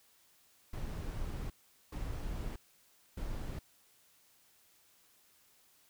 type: noise bursts at uneven times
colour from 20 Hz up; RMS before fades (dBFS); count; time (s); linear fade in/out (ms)
brown; -39; 3; 0.73-1.5 / 1.92-2.56 / 3.17-3.59; 5
effects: white hiss -67 dBFS RMS until 5.89 s